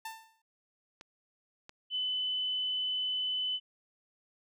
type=tone with exponential decay; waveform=sawtooth; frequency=892 Hz; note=A5; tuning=23 cents sharp; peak=-33 dBFS; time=0.05-0.42 s; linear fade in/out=5 ms; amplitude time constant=80 ms
type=clicks; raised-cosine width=0.2 ms; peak=-30 dBFS; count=2; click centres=1.011 / 1.694 s
type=tone; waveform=sine; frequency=3014 Hz; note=F#7; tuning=31 cents sharp; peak=-30 dBFS; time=1.9-3.6 s; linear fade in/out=50 ms
effects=none

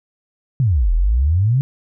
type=exponential two-way sweep; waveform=sine; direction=down then up; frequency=141.4 to 38.89 to 141.4 Hz; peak=-12 dBFS; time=0.6-1.61 s; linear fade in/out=0 ms; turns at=0.93 s; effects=none

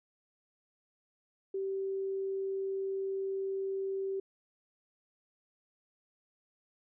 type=tone; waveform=sine; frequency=387.5 Hz; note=G4; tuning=20 cents flat; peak=-32 dBFS; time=1.54-4.2 s; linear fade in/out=5 ms; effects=none

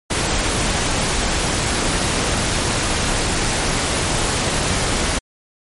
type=noise; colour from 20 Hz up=pink; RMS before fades=-19 dBFS; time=0.1-5.19 s; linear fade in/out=10 ms; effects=MP3 48 kbps

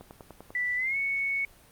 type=click train; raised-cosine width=1 ms; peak=-30 dBFS; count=6; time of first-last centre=0.01-0.505 s; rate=10.1 Hz
type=tone with pitch glide; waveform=sine; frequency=1973 to 2215 Hz; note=B6 to C#7; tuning=-2 to -2 cents; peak=-26 dBFS; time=0.55-1.45 s; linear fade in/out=2 ms; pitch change=+200 cents; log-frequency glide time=0.76-0.97 s
effects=pink hiss -56 dBFS RMS until 1.71 s + Opus 32 kbps

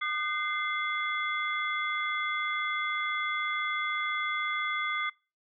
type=tone cluster; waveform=sine; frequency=1217 / 1517 / 2081 / 3404 Hz; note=D#6 / F#6 / C7 / G#7; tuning=-39 / +43 / -10 / +42 cents; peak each=-33 / -38 / -32 / -39 dBFS; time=0.01-5.1 s; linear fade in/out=10 ms; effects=noise-tail reverb RT60 0.3 s tail -23 dB re dry

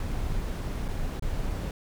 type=noise with dropouts; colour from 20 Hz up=brown; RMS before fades=-30 dBFS; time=0-1.71 s; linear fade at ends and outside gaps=2 ms; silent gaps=0.882-0.885 / 1.196-1.223 s; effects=none

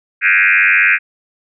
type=tone with frequency modulation; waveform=sine; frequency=2013 Hz; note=B6; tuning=33 cents sharp; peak=-8 dBFS; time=0.21-0.99 s; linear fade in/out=50 ms; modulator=95.1 Hz; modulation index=5.6; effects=none

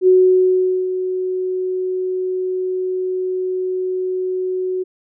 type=tone with ADSR envelope; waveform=sine; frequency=370.1 Hz; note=F#4; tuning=in tune; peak=-7 dBFS; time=0.01-4.84 s; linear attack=63 ms; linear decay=800 ms; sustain=-11 dB; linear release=19 ms; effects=none

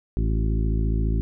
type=harmonic tone with a mistuned harmonic; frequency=54.5 Hz; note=A1; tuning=16 cents flat; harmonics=1 / 2 / 3 / 4 / 5 / 6 / 7; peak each=-21 / -27 / -31 / -33 / -35 / -37 / -38 dBFS; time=0.17-1.21 s; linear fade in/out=0 ms; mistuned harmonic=6; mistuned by=+34 cents; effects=none

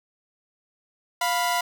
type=tone pair together; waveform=sawtooth; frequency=701.9 / 987.8 Hz; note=F5 / B5; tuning=+9 / 0 cents; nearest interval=tritone; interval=591 cents; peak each=-21 dBFS; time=1.21-1.61 s; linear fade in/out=5 ms; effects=none

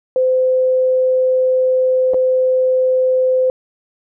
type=tone with dropouts; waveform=sine; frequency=514 Hz; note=C5; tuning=31 cents flat; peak=-11 dBFS; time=0.16-3.5 s; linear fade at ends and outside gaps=1 ms; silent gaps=2.136-2.143 s; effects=none

